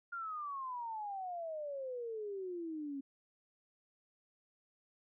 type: exponential sweep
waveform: sine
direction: down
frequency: 1415 to 270 Hz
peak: -39 dBFS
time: 0.12-3.01 s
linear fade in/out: 10 ms
effects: none